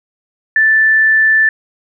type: tone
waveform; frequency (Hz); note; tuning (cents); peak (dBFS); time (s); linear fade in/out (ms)
sine; 1761; A6; +1; -7; 0.56-1.49; 2
effects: none